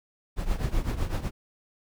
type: noise with tremolo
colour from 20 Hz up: brown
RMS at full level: -24 dBFS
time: 0.36-1.31 s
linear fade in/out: 50 ms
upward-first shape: triangle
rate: 7.9 Hz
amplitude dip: 85%
effects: none